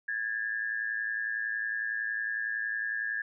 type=tone pair together; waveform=sine; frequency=1649.1 / 1760 Hz; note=G#6 / A6; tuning=-13 / 0 cents; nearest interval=minor second; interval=113 cents; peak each=-32 / -34 dBFS; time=0.08-3.22 s; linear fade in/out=5 ms; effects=none